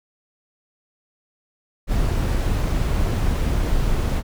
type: noise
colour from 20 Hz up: brown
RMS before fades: -20 dBFS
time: 1.87-4.23 s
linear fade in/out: 50 ms
effects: none